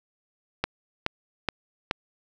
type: click train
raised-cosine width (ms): 0.3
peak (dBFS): -8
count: 4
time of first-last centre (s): 0.64-1.911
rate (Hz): 2.36
effects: none